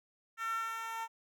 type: tone with high-pass filter sweep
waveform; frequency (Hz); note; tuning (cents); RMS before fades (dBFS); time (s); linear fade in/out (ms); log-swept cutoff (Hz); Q
10% pulse; 452.4; A4; +48; -38; 0.37-1.08; 50; 1500 to 950; 7.4
effects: none